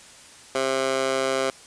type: tone with high-pass filter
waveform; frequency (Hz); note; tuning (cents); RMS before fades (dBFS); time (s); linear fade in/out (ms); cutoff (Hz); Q
15% pulse; 133; C3; +29; -24; 0.55-1.5; 2; 540; 1.3
effects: white hiss -47 dBFS RMS until 1.66 s + resampled to 22050 Hz